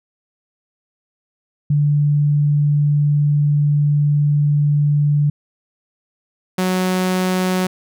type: tone pair in turn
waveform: sine / sawtooth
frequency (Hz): 146.5 / 184.58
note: D3 / F#3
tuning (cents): -4 / -4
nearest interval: major third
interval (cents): 400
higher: second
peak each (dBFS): -12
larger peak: neither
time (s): 1.7-5.3 / 6.58-7.67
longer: first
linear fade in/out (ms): 5
effects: none